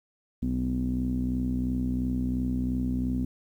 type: tone with low-pass filter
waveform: sawtooth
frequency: 62.9 Hz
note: B1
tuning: 32 cents sharp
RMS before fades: -28 dBFS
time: 0.42-3.25 s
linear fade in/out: 5 ms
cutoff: 240 Hz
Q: 8.6
effects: 10-bit